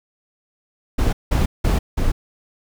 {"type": "noise bursts", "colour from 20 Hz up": "brown", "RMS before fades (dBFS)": -17, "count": 4, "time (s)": [0.98, 2.12], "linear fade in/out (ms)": 10, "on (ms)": 150, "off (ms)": 180, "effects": []}